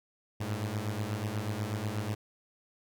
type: beating tone pair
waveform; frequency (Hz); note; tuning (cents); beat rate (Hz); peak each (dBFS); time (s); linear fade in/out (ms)
sawtooth; 101.9 / 110.1; G#2 / A2; -32 / +2; 8.2; -31; 0.4-2.15; 10
effects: none